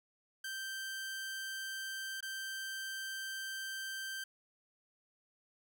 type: tone with dropouts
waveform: sawtooth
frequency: 1564 Hz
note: G6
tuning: 4 cents flat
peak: -36 dBFS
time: 0.44-4.24 s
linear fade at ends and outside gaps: 5 ms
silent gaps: 2.207-2.226 s
effects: none